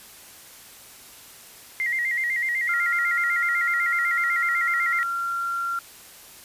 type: tone with vibrato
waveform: sine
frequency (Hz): 2000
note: B6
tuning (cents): +21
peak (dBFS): -22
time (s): 1.8-5.03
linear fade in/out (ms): 0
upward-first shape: square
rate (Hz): 8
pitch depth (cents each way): 80
type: tone with pitch glide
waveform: sine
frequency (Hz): 1393 to 1377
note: F6 to F6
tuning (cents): -5 to -25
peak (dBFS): -24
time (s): 2.69-5.79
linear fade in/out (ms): 2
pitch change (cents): -20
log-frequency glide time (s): 3.46-4.83
effects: white hiss -46 dBFS RMS until 6.44 s + resampled to 32000 Hz